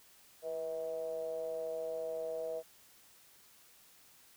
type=ring-modulated tone; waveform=triangle; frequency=77 Hz; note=D#2; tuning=17 cents flat; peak=-31 dBFS; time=0.42-2.63 s; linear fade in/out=50 ms; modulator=565 Hz; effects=white hiss -62 dBFS RMS until 4.36 s